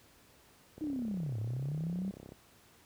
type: click train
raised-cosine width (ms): 2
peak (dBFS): -34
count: 52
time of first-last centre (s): 0.78-2.321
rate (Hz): 33.1
type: linear two-way sweep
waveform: sine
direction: down then up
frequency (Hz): 318 to 104.3 to 197.1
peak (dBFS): -33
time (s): 0.81-2.11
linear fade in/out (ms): 10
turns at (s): 1.38
effects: pink hiss -62 dBFS RMS until 2.85 s + high-pass 60 Hz 12 dB/octave